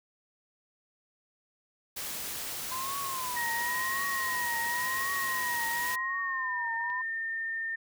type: noise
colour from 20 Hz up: white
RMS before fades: -37 dBFS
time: 1.96-5.96 s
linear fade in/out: 10 ms
type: tone with vibrato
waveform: sine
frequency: 1016 Hz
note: B5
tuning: 49 cents sharp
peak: -34 dBFS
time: 2.71-7.02 s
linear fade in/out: 10 ms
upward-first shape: triangle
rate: 0.93 Hz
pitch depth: 180 cents each way
type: tone with pitch glide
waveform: sine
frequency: 1884 to 1812.5 Hz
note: A#6 to A#6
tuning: +18 to -49 cents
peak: -31 dBFS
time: 3.36-7.76 s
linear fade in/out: 10 ms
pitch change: -67 cents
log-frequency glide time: 6-6.46 s
type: click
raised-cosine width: 0.3 ms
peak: -35 dBFS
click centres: 6.901 s
effects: none